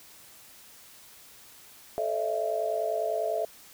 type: tone cluster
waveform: sine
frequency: 436.1 / 546 / 621 / 671 Hz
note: A4 / C#5 / D#5 / E5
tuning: -15 / -26 / -3 / +31 cents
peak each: -33 / -37 / -32 / -29 dBFS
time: 1.98-3.45 s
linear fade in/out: 0 ms
effects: white hiss -52 dBFS RMS until 3.73 s